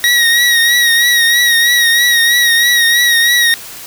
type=tone with vibrato; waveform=25% pulse; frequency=1894 Hz; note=A#6; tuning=27 cents sharp; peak=-4 dBFS; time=0.04-3.54 s; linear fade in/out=0 ms; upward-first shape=triangle; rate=3.1 Hz; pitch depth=51 cents each way; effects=white hiss -30 dBFS RMS until 3.86 s

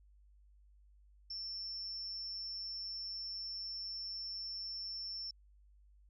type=tone with amplitude modulation; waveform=sine; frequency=5390 Hz; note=E8; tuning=38 cents sharp; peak=-38 dBFS; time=1.3-5.31 s; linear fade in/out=5 ms; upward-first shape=sine; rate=196 Hz; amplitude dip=50%; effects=added 50 Hz sine -61 dBFS peak until 6.09 s

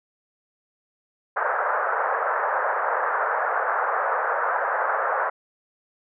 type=band-pass noise; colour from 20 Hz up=white; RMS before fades=-24 dBFS; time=1.36-5.3 s; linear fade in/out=10 ms; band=480 to 1600 Hz; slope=48 dB/octave; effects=none

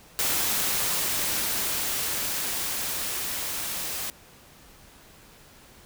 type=noise with level ramp; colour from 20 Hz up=white; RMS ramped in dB=-25 to -32 dBFS; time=0.19-4.1 s; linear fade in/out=0 ms; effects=pink hiss -52 dBFS RMS until 5.85 s

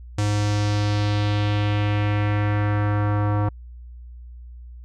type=tone with low-pass filter sweep; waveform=square; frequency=103.83 Hz; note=G#2; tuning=in tune; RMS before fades=-21 dBFS; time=0.18-3.49 s; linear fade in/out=5 ms; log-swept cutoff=7300 to 1100 Hz; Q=1.8; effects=added 60 Hz sine -37 dBFS peak until 4.84 s

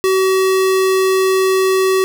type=tone; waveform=square; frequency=379.3 Hz; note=F#4; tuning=43 cents sharp; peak=-12 dBFS; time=0.04-2.04 s; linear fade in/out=0 ms; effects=none

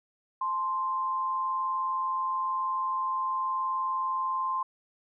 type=tone pair together; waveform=sine; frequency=866.9 / 1046.5 Hz; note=A5 / C6; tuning=-26 / 0 cents; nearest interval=minor third; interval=326 cents; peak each=-38 / -27 dBFS; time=0.41-4.63 s; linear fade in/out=5 ms; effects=none

